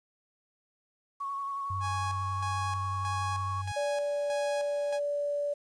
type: tone with vibrato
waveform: sine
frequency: 1108.7 Hz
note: C#6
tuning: in tune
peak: -32 dBFS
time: 1.2-3.62 s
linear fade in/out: 10 ms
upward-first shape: sine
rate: 11 Hz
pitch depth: 19 cents each way
type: tone with pitch glide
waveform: sine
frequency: 95.7 to 96.37 Hz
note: G2 to G2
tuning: -41 to -29 cents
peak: -33 dBFS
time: 1.7-3.72 s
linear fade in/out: 5 ms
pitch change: +12 cents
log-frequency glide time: 1.87-2.42 s
type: tone with tremolo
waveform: sawtooth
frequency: 830.6 Hz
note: G#5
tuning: in tune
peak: -31 dBFS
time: 1.8-5 s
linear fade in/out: 50 ms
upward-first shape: square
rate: 1.6 Hz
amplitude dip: 65%
type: tone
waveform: sine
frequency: 579 Hz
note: D5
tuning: 25 cents flat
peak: -28 dBFS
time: 3.76-5.54 s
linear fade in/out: 10 ms
effects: resampled to 22050 Hz + 10-bit